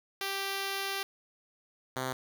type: tone pair in turn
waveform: 5% pulse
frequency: 392 / 129.76 Hz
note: G4 / C3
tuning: 0 / -14 cents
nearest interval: octave + perfect fifth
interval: 1914 cents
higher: first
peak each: -21 dBFS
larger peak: neither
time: 0.21-1.03 / 1.96-2.13 s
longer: first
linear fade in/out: 2 ms
effects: none